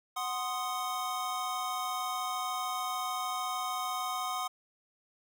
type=chord; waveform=square; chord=C diminished; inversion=second; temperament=equal; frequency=740 / 1046.5 / 1244.5 Hz; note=Gb5 / C6 / Eb6; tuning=0 / 0 / 0 cents; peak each=-38 / -38 / -37 dBFS; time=0.16-4.48 s; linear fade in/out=10 ms; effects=none